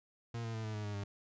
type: tone with pitch steps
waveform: 40% pulse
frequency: 116.6 / 113.81 / 111.08 / 108.42 / 105.82 / 103.28 / 100.81 Hz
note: A#2 / A#2 / A2 / A2 / G#2 / G#2 / G2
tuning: +1 / -41 / +17 / -25 / +33 / -9 / +49 cents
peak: -37 dBFS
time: 0.34-1.04 s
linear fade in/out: 5 ms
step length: 100 ms
effects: resampled to 16000 Hz